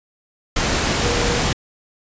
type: tone in noise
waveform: sine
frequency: 477.5 Hz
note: A#4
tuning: 42 cents sharp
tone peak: -23 dBFS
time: 1.02-1.39 s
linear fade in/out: 5 ms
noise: pink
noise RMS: -19 dBFS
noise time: 0.56-1.53 s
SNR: -7 dB
effects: resampled to 16000 Hz